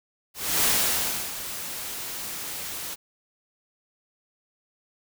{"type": "noise with ADSR envelope", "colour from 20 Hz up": "white", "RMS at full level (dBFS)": -21, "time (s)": [0.34, 2.96], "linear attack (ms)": 300, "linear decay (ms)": 650, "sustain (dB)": -13, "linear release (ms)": 29, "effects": []}